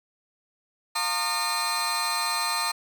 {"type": "tone cluster", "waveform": "30% pulse", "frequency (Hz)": [702, 911, 1091, 1219, 4151], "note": ["F5", "A#5", "C#6", "D#6", "C8"], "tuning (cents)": [9, -40, -28, -36, -15], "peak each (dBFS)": [-35, -28, -34, -27, -26], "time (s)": [0.95, 2.72], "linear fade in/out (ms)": 10, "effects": []}